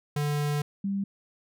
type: tone pair in turn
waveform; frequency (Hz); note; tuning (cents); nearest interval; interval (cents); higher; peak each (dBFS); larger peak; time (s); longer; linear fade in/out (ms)
square / sine; 146.83 / 197.62; D3 / G3; 0 / +14; perfect fourth; 514; second; -26; neither; 0.16-0.62 / 0.84-1.04; first; 5
effects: none

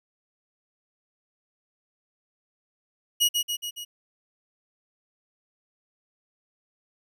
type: tone with echo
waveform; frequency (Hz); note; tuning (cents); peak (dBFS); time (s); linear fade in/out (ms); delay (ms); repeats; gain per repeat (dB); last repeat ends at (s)
sawtooth; 2900; F#7; -35; -15; 3.2-3.29; 20; 140; 4; -4; 3.85
effects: none

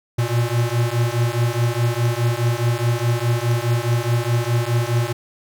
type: beating tone pair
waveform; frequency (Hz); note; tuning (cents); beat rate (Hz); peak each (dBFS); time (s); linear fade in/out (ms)
square; 116.54 / 121.34; A#2 / B2; 0 / -30; 4.8; -21; 0.18-5.13; 10
effects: none

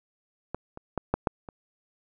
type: clicks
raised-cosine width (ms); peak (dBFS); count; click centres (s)
1; -17 / -26 / -14 / -9 / -9 / -26; 6; 0.546 / 0.774 / 0.977 / 1.14 / 1.272 / 1.488
effects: none

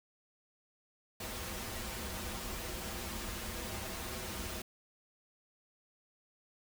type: noise with comb filter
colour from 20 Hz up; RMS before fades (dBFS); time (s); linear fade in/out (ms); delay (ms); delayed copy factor
pink; -41; 1.2-4.62; 5; 7; -0.8
effects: none

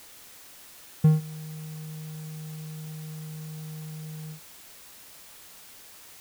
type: tone with ADSR envelope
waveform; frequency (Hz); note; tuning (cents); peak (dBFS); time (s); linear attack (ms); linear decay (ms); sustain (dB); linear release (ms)
triangle; 155.56; D#3; 0; -10; 1.04-4.4; 8; 160; -24; 89
effects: white hiss -49 dBFS RMS until 6.2 s

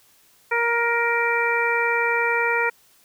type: harmonic tone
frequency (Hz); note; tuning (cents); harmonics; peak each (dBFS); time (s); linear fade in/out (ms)
469.2; A#4; +11; 1 / 2 / 3 / 4 / 5; -25 / -25 / -25 / -25 / -25; 0.51-2.7; 10
effects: white hiss -57 dBFS RMS until 3.04 s

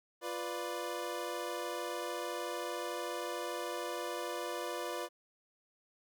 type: chord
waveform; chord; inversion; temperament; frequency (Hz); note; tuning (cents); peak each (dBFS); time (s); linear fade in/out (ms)
25% pulse; B diminished; second; equal; 349.2 / 493.9 / 587.3; F4 / B4 / D5; 0 / 0 / 0; -38 / -37 / -38; 0.21-5.09; 50
effects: none

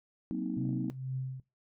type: chord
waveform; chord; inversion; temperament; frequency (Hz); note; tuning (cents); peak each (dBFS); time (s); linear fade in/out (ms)
sine; C half-diminished seventh; second; just; 188.37 / 235.5 / 261.6 / 314; Gb3 / Bb3 / C4 / Eb4; +31 / +18 / 0 / +16; -37; 0.31-0.9; 0
type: tone with tremolo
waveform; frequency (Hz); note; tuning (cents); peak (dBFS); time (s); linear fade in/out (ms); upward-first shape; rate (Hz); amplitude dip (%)
sine; 130.81; C3; 0; -31; 0.57-1.4; 2; triangle; 2.1; 75
effects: noise-tail reverb RT60 0.2 s tail -19 dB re dry + tanh soft clip ceiling -21 dBFS

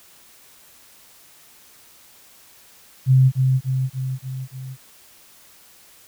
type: tone with echo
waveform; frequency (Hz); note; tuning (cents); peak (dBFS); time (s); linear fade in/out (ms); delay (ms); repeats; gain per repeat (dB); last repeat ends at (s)
sine; 130.81; C3; 0; -10; 3.06-3.32; 50; 290; 5; -4; 4.77
effects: white hiss -50 dBFS RMS until 6.07 s

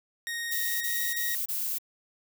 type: tone with pitch glide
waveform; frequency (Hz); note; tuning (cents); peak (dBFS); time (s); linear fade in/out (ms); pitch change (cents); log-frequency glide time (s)
sawtooth; 1864.7 to 1879.8; A#6 to A#6; 0 to +14; -28; 0.27-1.35; 0; +14; 0.63-0.97
type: noise bursts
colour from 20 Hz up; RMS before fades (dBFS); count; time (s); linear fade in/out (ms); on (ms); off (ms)
violet; -31; 4; 0.51-1.785; 10; 300; 25
effects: none

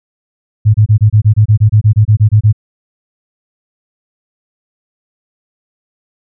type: tone bursts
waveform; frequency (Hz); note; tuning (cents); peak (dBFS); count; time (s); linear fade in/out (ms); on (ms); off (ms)
sine; 107; A2; -48; -3; 16; 0.65-2.528; 20; 93; 26
effects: none

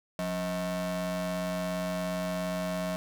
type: ring-modulated tone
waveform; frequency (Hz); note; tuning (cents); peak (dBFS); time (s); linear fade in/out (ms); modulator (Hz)
45% pulse; 227.3; A#3; -43; -27; 0.19-2.96; 0; 406
effects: none

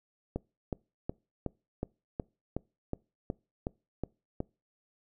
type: click train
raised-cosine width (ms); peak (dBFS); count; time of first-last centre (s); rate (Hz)
2; -19; 12; 0.36-4.404; 2.72
effects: noise-tail reverb RT60 0.3 s tail -25 dB re dry

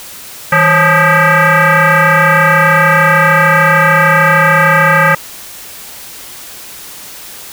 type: tone with frequency modulation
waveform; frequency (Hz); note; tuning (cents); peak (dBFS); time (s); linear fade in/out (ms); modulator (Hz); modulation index
sine; 193.7; G3; -20; -5; 0.52-5.15; 5; 354; 5.4
effects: white hiss -30 dBFS RMS until 7.52 s

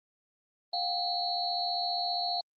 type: tone cluster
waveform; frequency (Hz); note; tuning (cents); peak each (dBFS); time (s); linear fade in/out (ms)
sine; 707 / 782 / 4002 / 4320; F5 / G5 / B7 / C#8; +21 / -4 / +22 / -45; -32 / -40 / -36 / -33; 0.73-2.41; 5
effects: Opus 24 kbps

